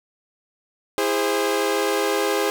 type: chord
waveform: sawtooth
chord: E augmented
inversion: none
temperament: equal with one note detuned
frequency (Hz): 329.6 / 409.1 / 523.3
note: E4 / G#4 / B#4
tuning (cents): 0 / -26 / 0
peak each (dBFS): -23 / -18 / -21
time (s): 0.98-2.5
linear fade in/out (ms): 0
effects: none